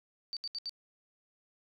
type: tone bursts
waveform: sine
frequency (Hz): 4607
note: D8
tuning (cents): -34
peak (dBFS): -35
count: 4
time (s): 0.33-0.694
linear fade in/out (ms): 0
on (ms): 37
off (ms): 72
effects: none